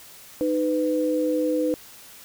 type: tone pair together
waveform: sine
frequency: 308.2 / 500 Hz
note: D#4 / B4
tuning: -16 / +21 cents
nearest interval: minor sixth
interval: 837 cents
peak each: -23 / -23 dBFS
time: 0.41-1.74 s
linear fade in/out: 0 ms
effects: white hiss -46 dBFS RMS until 2.24 s